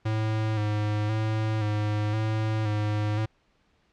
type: tone with vibrato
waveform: square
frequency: 107.3 Hz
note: A2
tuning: 43 cents flat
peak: -25 dBFS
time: 0.05-3.26 s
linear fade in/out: 10 ms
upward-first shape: square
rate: 0.96 Hz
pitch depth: 31 cents each way
effects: pink hiss -67 dBFS RMS until 3.92 s + low-pass 4000 Hz 12 dB/octave